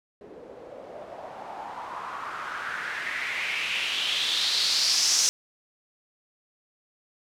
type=noise with low-pass filter sweep; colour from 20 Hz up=blue; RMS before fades=-29 dBFS; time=0.21-5.29 s; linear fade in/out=0 ms; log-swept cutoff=400 to 6100 Hz; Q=3.9; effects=none